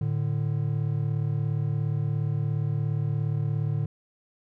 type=tone pair together; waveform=triangle; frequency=111.17 / 148.3 Hz; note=A2 / D3; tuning=+18 / +17 cents; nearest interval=perfect fourth; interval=499 cents; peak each=-25 dBFS; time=0.01-3.86 s; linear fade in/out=5 ms; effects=none

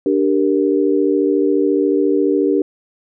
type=chord; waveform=sine; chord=G minor; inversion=second; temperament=equal; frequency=293.7 / 392 / 466.2 Hz; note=D4 / G4 / Bb4; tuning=0 / 0 / 0 cents; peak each=-16 / -16 / -19 dBFS; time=0.06-2.62 s; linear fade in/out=2 ms; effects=none

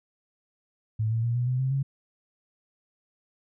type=tone with pitch steps; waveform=sine; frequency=109.5 / 113.62 / 117.9 / 122.34 / 126.95 / 131.73 / 136.69 Hz; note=A2 / A#2 / A#2 / B2 / B2 / C3 / C#3; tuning=-8 / -44 / +20 / -16 / +48 / +12 / -24 cents; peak=-23 dBFS; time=0.99-1.83 s; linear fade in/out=10 ms; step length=120 ms; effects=none

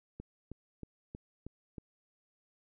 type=click train; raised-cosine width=3 ms; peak=-30 dBFS; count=6; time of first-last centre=0.2-1.782 s; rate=3.16 Hz; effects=none

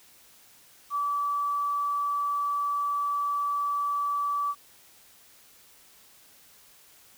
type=tone with quantisation; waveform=sine; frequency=1153 Hz; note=D6; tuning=32 cents flat; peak=-25 dBFS; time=0.9-4.55 s; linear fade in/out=50 ms; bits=9; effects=white hiss -56 dBFS RMS until 7.17 s

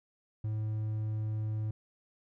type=tone; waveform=triangle; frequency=108.1 Hz; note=A2; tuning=30 cents flat; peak=-29 dBFS; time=0.44-1.71 s; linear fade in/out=5 ms; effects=none

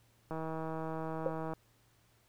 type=click train; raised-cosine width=1 ms; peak=-26 dBFS; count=197; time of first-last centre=0.31-1.535 s; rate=160 Hz
type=tone with exponential decay; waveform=sine; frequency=523.3 Hz; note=C5; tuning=in tune; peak=-25 dBFS; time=1.26-1.34 s; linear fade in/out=1 ms; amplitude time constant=16 ms
effects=added 115 Hz sine -70 dBFS peak until 2.28 s + pink hiss -70 dBFS RMS until 2.28 s

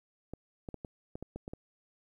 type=clicks; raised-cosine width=2 ms; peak=-27 dBFS; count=9; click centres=0.336 / 0.688 / 0.743 / 0.848 / 1.155 / 1.226 / 1.36 / 1.479 / 1.535 s; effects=11-bit

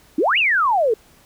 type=exponential two-way sweep; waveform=sine; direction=up then down; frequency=268.4 to 2960 to 416.3 Hz; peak=-14 dBFS; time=0.18-0.94 s; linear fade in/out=5 ms; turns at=0.38 s; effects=pink hiss -52 dBFS RMS until 1.25 s

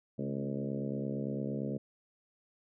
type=harmonic tone with a mistuned harmonic; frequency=68.8 Hz; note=C#2; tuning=12 cents flat; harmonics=2 / 3 / 4 / 5 / 6 / 7 / 8 / 9; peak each=-39 / -37 / -41 / -45 / -44 / -44 / -45 / -49 dBFS; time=0.18-1.78 s; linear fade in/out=10 ms; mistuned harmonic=3; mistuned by=+46 cents; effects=none

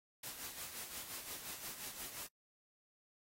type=noise with tremolo; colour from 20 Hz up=white; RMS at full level=-45 dBFS; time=0.23-2.27 s; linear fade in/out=5 ms; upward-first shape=sine; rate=5.7 Hz; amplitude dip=55%; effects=noise-tail reverb RT60 0.1 s tail -22 dB re dry + AAC 48 kbps

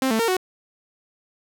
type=tone with pitch steps; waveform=sawtooth; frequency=263.5 / 222.1 / 458.9 / 370.2 Hz; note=C4 / A3 / A#4 / F#4; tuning=+12 / +16 / -27 / +1 cents; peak=-15 dBFS; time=0.02-0.368 s; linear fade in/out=2 ms; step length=87 ms; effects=none

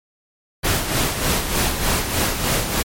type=noise with tremolo; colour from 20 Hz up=pink; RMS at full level=-18 dBFS; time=0.63-2.83 s; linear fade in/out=20 ms; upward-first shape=sine; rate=3.3 Hz; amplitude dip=55%; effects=MP3 64 kbps

